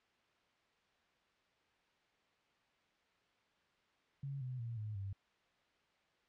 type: tone with pitch steps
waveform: sine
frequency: 138.59 / 127.09 / 116.54 / 106.87 / 98 Hz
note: C#3 / C3 / A#2 / A2 / G2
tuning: 0 / -50 / 0 / -50 / 0 cents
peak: -40 dBFS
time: 4.23-5.13 s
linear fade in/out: 5 ms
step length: 180 ms
effects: white hiss -74 dBFS RMS until 6.28 s + low-pass 3000 Hz 12 dB/octave